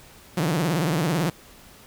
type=tone with vibrato; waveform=sawtooth; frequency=162.5 Hz; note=E3; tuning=24 cents flat; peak=-17 dBFS; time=0.37-1.3 s; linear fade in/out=5 ms; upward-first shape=triangle; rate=18 Hz; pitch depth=270 cents each way; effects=pink hiss -49 dBFS RMS until 1.86 s